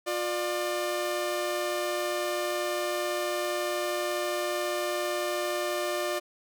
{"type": "tone pair together", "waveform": "sawtooth", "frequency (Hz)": [354.9, 597.5], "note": ["F4", "D5"], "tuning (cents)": [28, 30], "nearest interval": "major sixth", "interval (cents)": 902, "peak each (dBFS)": [-28, -26], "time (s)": [0.06, 6.2], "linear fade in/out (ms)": 20, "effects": []}